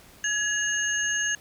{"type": "tone cluster", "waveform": "sine", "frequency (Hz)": [1679, 2864, 6440], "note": ["G#6", "F7", "G8"], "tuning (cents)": [18, 43, 46], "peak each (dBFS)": [-26, -32, -28], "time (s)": [0.24, 1.35], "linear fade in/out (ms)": 2, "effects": ["pink hiss -52 dBFS RMS until 1.4 s"]}